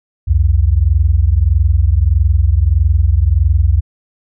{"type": "tone pair together", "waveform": "sine", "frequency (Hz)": [64.5, 86.1], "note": ["C2", "F2"], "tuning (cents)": [-24, -24], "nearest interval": "perfect fourth", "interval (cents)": 500, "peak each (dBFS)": -11, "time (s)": [0.27, 3.81], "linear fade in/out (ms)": 20, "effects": []}